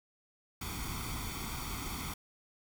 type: noise with comb filter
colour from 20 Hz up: pink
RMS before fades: -39 dBFS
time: 0.61-2.14 s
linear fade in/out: 5 ms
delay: 0.88 ms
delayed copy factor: +0.75
effects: none